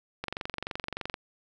click train, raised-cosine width 0.3 ms, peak -17 dBFS, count 22, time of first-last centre 0.24-1.141 s, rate 23.3 Hz, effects none

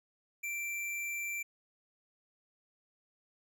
square tone, 2349 Hz, D7, in tune, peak -36 dBFS, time 0.43-1.43 s, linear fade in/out 10 ms, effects none

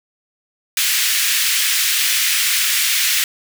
pink high-pass noise, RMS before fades -17 dBFS, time 0.77-3.24 s, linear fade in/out 2 ms, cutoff 1900 Hz, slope 24 dB/octave, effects none

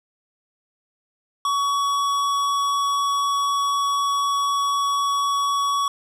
sine tone with hard clipping, 1126 Hz, C#6, 27 cents sharp, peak -21 dBFS, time 1.45-5.88 s, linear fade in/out 2 ms, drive 14 dB, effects none

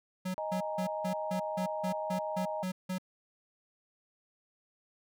square tone bursts, 185 Hz, F#3, in tune, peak -33 dBFS, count 11, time 0.25-2.984 s, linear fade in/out 10 ms, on 94 ms, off 170 ms
sine chord, D# suspended fourth, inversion none, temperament equal, 622.3 / 830.6 / 932.3 Hz, D#5 / G#5 / A#5, 0 / 0 / 0 cents, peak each -35 / -40 / -39 dBFS, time 0.38-2.63 s, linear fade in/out 0 ms
effects none

